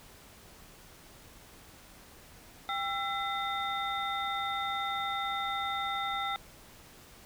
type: tone cluster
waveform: sine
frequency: 794 / 1340 / 2028 / 3642 Hz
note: G5 / E6 / B6 / A#7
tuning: +22 / +28 / +45 / -41 cents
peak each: -35 / -35 / -39 / -38 dBFS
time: 2.69-6.36 s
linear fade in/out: 0 ms
effects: pink hiss -54 dBFS RMS until 7.25 s